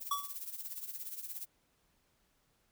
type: noise with tremolo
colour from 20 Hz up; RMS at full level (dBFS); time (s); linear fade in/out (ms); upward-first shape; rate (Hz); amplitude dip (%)
violet; -40; 0-1.46; 20; triangle; 17; 80
type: tone with exponential decay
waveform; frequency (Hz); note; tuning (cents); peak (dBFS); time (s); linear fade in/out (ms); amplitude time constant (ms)
square; 1140; C#6; +48; -29; 0.11-0.36; 5; 54
effects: pink hiss -74 dBFS RMS until 2.71 s